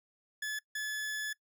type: tone bursts at uneven times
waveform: 40% pulse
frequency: 1718 Hz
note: A6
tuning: 42 cents flat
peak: -33 dBFS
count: 2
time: 0.42-0.59 / 0.75-1.33 s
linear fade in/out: 5 ms
effects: noise-tail reverb RT60 0.1 s tail -22 dB re dry